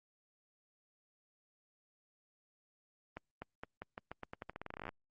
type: accelerating click train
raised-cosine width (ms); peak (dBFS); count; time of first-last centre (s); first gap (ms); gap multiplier
0.5; -28; 23; 3.17-4.891; 250; 0.86
effects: Opus 24 kbps